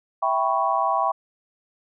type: chord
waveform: sine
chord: C# half-diminished seventh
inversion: first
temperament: equal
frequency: 659.3 / 784 / 987.8 / 1108.7 Hz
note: E5 / G5 / B5 / C#6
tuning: 0 / 0 / 0 / 0 cents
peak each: -26 / -24 / -25 / -24 dBFS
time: 0.22-1.12 s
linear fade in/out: 10 ms
effects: none